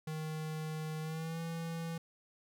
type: tone with pitch glide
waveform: square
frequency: 156.3 to 165.59 Hz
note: D#3 to E3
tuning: +8 to +8 cents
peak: -38 dBFS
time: 0.07-1.98 s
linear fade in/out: 5 ms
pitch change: +100 cents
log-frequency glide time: 1.01-1.4 s
effects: none